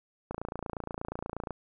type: click train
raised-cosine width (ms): 1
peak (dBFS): -21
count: 35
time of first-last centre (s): 0.31-1.507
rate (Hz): 28.4
effects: none